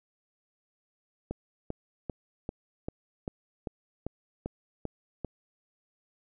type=click train; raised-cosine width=2 ms; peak=-20 dBFS; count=11; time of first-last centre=1.31-5.247 s; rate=2.54 Hz; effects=none